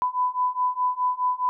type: beating tone pair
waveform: sine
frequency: 997 / 1001.8 Hz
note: B5 / B5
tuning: +16 / +24 cents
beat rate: 4.8 Hz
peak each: -25 / -24 dBFS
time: 0.02-1.49 s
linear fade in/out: 0 ms
effects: none

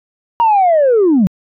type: linear sweep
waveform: sine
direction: down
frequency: 951 to 171 Hz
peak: -6 dBFS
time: 0.4-1.27 s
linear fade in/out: 0 ms
effects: tanh soft clip ceiling -5 dBFS

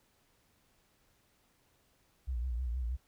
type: tone with vibrato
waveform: sine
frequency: 61.2 Hz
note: B1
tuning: 15 cents flat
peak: -32 dBFS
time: 2.27-2.97 s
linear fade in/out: 20 ms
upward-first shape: sine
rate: 6.3 Hz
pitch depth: 110 cents each way
effects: pink hiss -71 dBFS RMS until 3.07 s

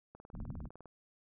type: click train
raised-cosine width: 1 ms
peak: -38 dBFS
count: 15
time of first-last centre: 0.15-0.857 s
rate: 19.8 Hz
type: low-pass noise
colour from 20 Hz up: pink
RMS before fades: -43 dBFS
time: 0.33-0.69 s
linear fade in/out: 20 ms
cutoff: 260 Hz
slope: 48 dB/octave
effects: none

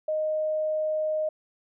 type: tone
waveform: sine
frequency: 620 Hz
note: D#5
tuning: 6 cents flat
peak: -24 dBFS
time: 0.08-1.29 s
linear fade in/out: 5 ms
effects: none

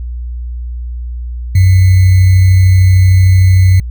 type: tone with sample-and-hold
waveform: sine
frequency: 93.2 Hz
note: F#2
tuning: 13 cents sharp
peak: -3 dBFS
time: 1.55-3.8 s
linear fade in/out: 5 ms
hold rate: 2100 Hz
effects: added 60 Hz sine -18 dBFS peak until 3.9 s

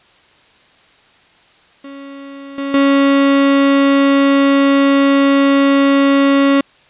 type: tone with level steps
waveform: 35% pulse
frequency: 277.2 Hz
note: C#4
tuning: in tune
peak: -28 / -17 / -7 dBFS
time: 1.84-6.61 s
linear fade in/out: 5 ms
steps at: 2.58 / 2.74 s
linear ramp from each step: 2 ms
effects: white hiss -49 dBFS RMS until 6.89 s + resampled to 8000 Hz

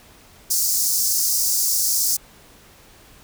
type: high-pass noise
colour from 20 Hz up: pink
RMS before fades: -20 dBFS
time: 0.5-2.17 s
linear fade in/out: 10 ms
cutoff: 5000 Hz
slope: 48 dB/octave
effects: pink hiss -49 dBFS RMS until 3.23 s

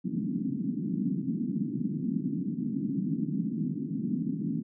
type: band-pass noise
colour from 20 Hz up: pink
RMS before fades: -31 dBFS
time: 0.04-4.63 s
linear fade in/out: 20 ms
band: 160 to 290 Hz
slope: 48 dB/octave
effects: none

